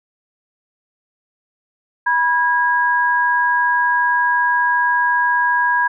sine tone pair together, 976 / 1641.4 Hz, B5 / G#6, -21 / -21 cents, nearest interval major sixth, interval 900 cents, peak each -16 dBFS, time 2.06-5.88 s, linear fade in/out 10 ms, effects none

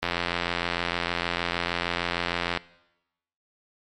click train, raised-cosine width 0.3 ms, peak -9 dBFS, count 221, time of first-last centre 0.03-2.573 s, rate 86.5 Hz, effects noise-tail reverb RT60 0.9 s tail -20 dB re dry + MP3 64 kbps

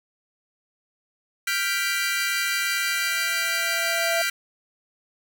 sawtooth chord, G dominant seventh, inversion third, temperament equal, 1396.9 / 1568 / 1975.5 / 2349 Hz, F6 / G6 / B6 / D7, 0 / 0 / 0 / 0 cents, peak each -25 dBFS, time 1.47-4.3 s, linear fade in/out 5 ms
sine tone with exponential growth, 671 Hz, E5, 31 cents sharp, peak -22 dBFS, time 2.47-4.22 s, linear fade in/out 5 ms, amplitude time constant 380 ms
effects none

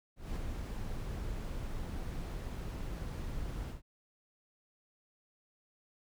brown noise with ADSR envelope, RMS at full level -36 dBFS, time 0.16-3.82 s, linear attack 200 ms, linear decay 21 ms, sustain -3 dB, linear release 130 ms, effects none

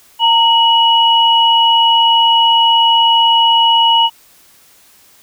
sine tone pair together, 920 / 2921 Hz, A#5 / F#7, -23 / -23 cents, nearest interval octave + minor sixth, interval 2000 cents, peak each -10 dBFS, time 0.19-4.1 s, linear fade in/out 50 ms, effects white hiss -47 dBFS RMS until 5.22 s

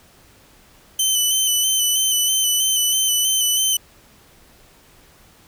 15% pulse tone with vibrato, 3035 Hz, F#7, 43 cents sharp, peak -9 dBFS, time 0.99-3.77 s, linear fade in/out 5 ms, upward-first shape square, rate 3.1 Hz, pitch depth 28 cents each way, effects pink hiss -51 dBFS RMS until 5.47 s

